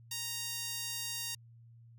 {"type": "tone with high-pass filter", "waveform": "sawtooth", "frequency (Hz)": 932.3, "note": "A#5", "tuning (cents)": 0, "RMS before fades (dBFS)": -39, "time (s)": [0.11, 1.35], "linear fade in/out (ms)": 5, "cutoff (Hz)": 4300, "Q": 0.8, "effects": ["added 116 Hz sine -54 dBFS peak until 1.98 s"]}